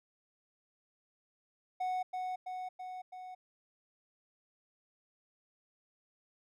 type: tone with echo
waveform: triangle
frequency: 738 Hz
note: F#5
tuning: 5 cents flat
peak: -30 dBFS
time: 1.8-2.03 s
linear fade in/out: 10 ms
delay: 330 ms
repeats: 4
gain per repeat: -3 dB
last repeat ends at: 3.35 s
effects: none